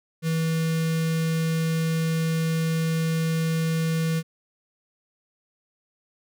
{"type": "tone with notch filter", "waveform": "square", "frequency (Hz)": 162.1, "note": "E3", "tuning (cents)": -29, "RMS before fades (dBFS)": -24, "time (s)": [0.22, 4.23], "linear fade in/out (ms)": 50, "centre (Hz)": 830, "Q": 1.2, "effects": []}